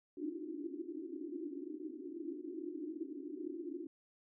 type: band-pass noise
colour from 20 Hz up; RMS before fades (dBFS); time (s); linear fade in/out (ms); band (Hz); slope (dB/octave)
white; -44; 0.17-3.87; 2; 280 to 360; 96
effects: none